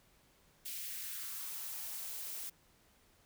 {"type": "noise with high-pass filter sweep", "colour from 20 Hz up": "blue", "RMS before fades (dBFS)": -43, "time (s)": [0.65, 2.5], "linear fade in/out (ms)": 10, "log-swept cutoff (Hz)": [2600, 320], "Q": 1.8, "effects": ["pink hiss -68 dBFS RMS until 3.25 s"]}